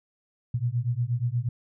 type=beating tone pair; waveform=sine; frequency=116.54 / 124.94 Hz; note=A#2 / B2; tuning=0 / +20 cents; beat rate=8.4 Hz; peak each=-27 dBFS; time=0.54-1.49 s; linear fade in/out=5 ms; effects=none